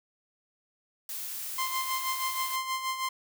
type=noise; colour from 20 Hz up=blue; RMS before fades=-37 dBFS; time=1.09-2.56 s; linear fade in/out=2 ms
type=tone with tremolo; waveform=sawtooth; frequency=1046.5 Hz; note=C6; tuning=in tune; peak=-24 dBFS; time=1.58-3.09 s; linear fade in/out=5 ms; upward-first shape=sine; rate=6.3 Hz; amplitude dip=60%
effects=none